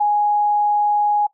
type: tone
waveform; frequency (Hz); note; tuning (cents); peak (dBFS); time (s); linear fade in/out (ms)
sine; 830.6; G#5; 0; -14; 0-1.27; 10
effects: noise-tail reverb RT60 0.1 s tail -17 dB re dry